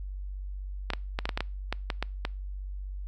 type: clicks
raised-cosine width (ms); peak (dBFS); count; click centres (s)
0.3; -13; 11; 0.903 / 0.935 / 1.189 / 1.255 / 1.292 / 1.375 / 1.406 / 1.726 / 1.902 / 2.026 / 2.251
effects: noise-tail reverb RT60 0.4 s tail -26 dB re dry + added 48 Hz sine -34 dBFS peak until 3.07 s

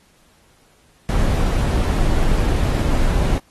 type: noise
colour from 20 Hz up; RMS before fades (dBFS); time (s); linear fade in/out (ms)
brown; -17; 1.09-3.38; 0
effects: pink hiss -56 dBFS RMS until 3.5 s + AAC 32 kbps

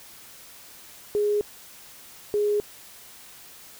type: tone pair in turn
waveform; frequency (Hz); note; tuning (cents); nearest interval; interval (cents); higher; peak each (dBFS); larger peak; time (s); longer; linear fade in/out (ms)
sine; 415.3 / 415.3; G#4 / G#4; 0 / 0; unison; 0; neither; -20; neither; 1.15-1.41 / 2.34-2.6; neither; 0
effects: white hiss -47 dBFS RMS until 3.79 s

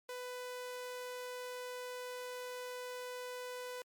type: tone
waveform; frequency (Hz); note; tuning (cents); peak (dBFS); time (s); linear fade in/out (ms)
sawtooth; 498; B4; +14; -38; 0.09-3.82; 2
effects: MP3 96 kbps

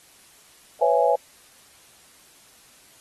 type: chord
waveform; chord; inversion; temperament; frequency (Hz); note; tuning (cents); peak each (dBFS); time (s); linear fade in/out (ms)
sine; C# minor seventh; third; just; 498.9 / 554.4 / 665.2 / 831.5; B4 / C#5 / E5 / G#5; +17 / 0 / +16 / +2; -22; 0.81-1.16; 10
effects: white hiss -53 dBFS RMS until 3 s + AAC 32 kbps

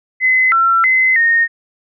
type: tone with pitch steps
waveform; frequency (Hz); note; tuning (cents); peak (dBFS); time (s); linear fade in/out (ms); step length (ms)
sine; 2036 / 1351 / 2047 / 1848; C7 / E6 / C7 / A#6; -48 / +42 / -38 / -16; -9; 0.2-1.48; 50; 320
effects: none

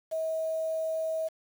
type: tone with quantisation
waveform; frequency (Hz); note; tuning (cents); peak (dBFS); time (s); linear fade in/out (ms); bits
sine; 641; E5; -49; -28; 0.11-1.29; 20; 8
effects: none

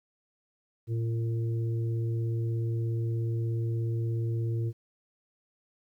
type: harmonic tone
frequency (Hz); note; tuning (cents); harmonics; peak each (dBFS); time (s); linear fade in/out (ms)
114.6; A#2; -29; 1 / 3 / 4; -27 / -38 / -45; 0.87-4.73; 50
effects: 11-bit

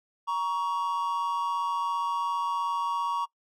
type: tone pair together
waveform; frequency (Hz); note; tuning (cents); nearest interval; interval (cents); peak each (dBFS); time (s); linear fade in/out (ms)
triangle; 944 / 1121.2; A#5 / C#6; +22 / +19; minor third; 297; -27; 0.27-3.26; 20
effects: noise-tail reverb RT60 0.1 s tail -22 dB re dry

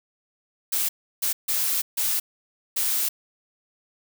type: noise bursts at uneven times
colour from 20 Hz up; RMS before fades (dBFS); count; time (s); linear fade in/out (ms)
blue; -24; 5; 0.72-0.89 / 1.22-1.33 / 1.48-1.82 / 1.97-2.2 / 2.76-3.09; 10
effects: none

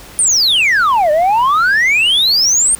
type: exponential two-way sweep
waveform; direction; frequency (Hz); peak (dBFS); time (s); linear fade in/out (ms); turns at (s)
sine; down then up; 9397 to 587.3 to 9020; -6; 0.19-2.75; 0; 1.11
effects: tanh soft clip ceiling -8 dBFS + pink hiss -36 dBFS RMS until 2.79 s

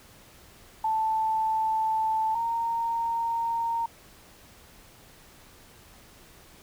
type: tone pair in turn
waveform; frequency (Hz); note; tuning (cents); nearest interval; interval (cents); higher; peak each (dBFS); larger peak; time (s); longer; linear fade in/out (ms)
sine; 880 / 923.1; A5 / A#5; 0 / -17; minor second; 83; second; -23 / -25; first; 0.84-2.35 / 2.35-3.86; neither; 5
effects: pink hiss -53 dBFS RMS until 6.62 s

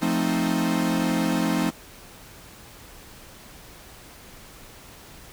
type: chord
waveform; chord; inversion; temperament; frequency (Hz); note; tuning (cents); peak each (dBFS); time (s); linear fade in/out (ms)
45% pulse; F dominant seventh; none; equal; 174.61 / 220 / 261.6 / 311.1; F3 / A3 / C4 / Eb4; 0 / 0 / 0 / 0; -27; 0.01-1.71; 20
effects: pink hiss -46 dBFS RMS until 5.32 s

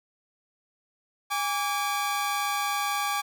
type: tone pair together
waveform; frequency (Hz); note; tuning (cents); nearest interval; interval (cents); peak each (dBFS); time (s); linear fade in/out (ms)
sawtooth; 816.7 / 1155; G#5 / D6; -29 / -29; tritone; 600; -25; 1.3-3.22; 20
effects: none

